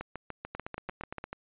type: two click trains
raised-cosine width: 0.5 ms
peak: -22 / -22 dBFS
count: 7 / 10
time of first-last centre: 0.55-1.24 / 0.01-1.33 s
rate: 8.69 / 6.82 Hz
effects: resampled to 8000 Hz